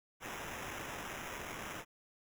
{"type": "noise with sample-and-hold", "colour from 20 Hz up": "white", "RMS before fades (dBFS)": -44, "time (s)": [0.2, 1.85], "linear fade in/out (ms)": 50, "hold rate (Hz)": 4410, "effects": []}